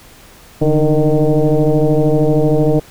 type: tone with frequency modulation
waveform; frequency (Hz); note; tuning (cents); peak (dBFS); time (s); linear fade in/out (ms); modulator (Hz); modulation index
sine; 158.5; D#3; +32; -9; 0.61-2.8; 10; 152; 2.9
effects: pink hiss -42 dBFS RMS until 2.9 s